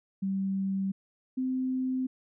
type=tone pair in turn; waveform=sine; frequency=193.5 / 258.3 Hz; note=G3 / C4; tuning=-22 / -22 cents; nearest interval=perfect fourth; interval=500 cents; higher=second; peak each=-27 dBFS; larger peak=neither; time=0.22-0.92 / 1.37-2.07 s; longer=neither; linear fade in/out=10 ms; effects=none